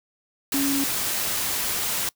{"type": "tone in noise", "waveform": "sine", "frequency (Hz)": 277.2, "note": "C#4", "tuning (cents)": 0, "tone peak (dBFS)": -22, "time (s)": [0.54, 0.84], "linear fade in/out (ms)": 2, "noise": "white", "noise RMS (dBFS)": -26, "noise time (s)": [0.52, 2.09], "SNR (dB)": 1, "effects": ["noise-tail reverb RT60 0.1 s tail -23 dB re dry"]}